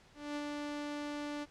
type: tone with ADSR envelope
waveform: sawtooth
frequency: 293.1 Hz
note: D4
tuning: 3 cents flat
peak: -32 dBFS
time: 0.14-1.46 s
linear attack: 220 ms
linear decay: 46 ms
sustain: -2 dB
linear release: 33 ms
effects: pink hiss -62 dBFS RMS until 1.5 s + low-pass 6000 Hz 12 dB/octave